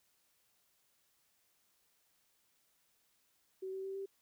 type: tone with pitch steps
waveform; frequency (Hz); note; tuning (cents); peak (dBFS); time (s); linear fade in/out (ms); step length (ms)
sine; 378.9 / 382.9 / 386.9 / 390.9; F#4 / G4 / G4 / G4; +41 / -41 / -23 / -5; -39; 3.62-4.06; 10; 110
effects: white hiss -75 dBFS RMS until 4.21 s